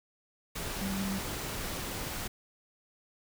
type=tone in noise; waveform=sine; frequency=194.2 Hz; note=G3; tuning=16 cents flat; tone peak=-32 dBFS; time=0.81-1.19 s; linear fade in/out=10 ms; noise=pink; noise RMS=-37 dBFS; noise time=0.55-2.28 s; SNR=+2 dB; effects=none